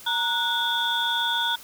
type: tone cluster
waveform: sine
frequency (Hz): 930 / 1467 / 3357 / 3563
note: A#5 / F#6 / G#7 / A7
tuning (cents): -4 / -15 / +18 / +21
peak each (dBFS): -27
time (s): 0.06-1.56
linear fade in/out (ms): 10
effects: tanh soft clip ceiling -13 dBFS + white hiss -45 dBFS RMS until 1.63 s